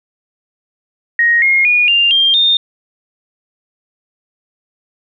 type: tone with pitch steps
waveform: sine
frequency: 1876 / 2143 / 2447 / 2795 / 3192 / 3645 Hz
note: A#6 / C7 / D#7 / F7 / G7 / A#7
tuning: +11 / +41 / -29 / +1 / +31 / -40 cents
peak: -8 dBFS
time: 1.19-2.57 s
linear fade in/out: 2 ms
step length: 230 ms
effects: none